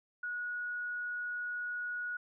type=tone; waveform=sine; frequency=1457 Hz; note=F#6; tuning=27 cents flat; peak=-35 dBFS; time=0.23-2.17 s; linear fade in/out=5 ms; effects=none